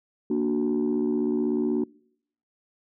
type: chord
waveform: sine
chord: Bb augmented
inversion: none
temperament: equal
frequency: 233.1 / 293.7 / 370 Hz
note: Bb3 / D4 / F#4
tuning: 0 / 0 / 0 cents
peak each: -25 dBFS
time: 0.3-1.84 s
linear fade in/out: 5 ms
effects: noise-tail reverb RT60 0.7 s tail -26 dB re dry + tanh soft clip ceiling -17 dBFS